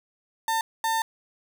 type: tone bursts at uneven times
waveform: 35% pulse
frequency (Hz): 900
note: A5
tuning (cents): +39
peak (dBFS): -21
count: 2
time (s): 0.48-0.61 / 0.84-1.02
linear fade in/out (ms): 2
effects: none